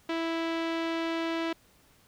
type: tone with low-pass filter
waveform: sawtooth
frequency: 329.6 Hz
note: E4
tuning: in tune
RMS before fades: -31 dBFS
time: 0.09-1.53 s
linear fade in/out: 5 ms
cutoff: 3300 Hz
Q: 1.3
effects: pink hiss -62 dBFS RMS until 2.07 s